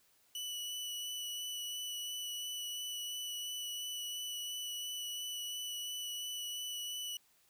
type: tone with vibrato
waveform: sawtooth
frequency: 2960 Hz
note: F#7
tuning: in tune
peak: -36 dBFS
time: 0.35-7.17 s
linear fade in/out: 2 ms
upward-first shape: sine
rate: 2.9 Hz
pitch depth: 12 cents each way
effects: white hiss -70 dBFS RMS until 7.49 s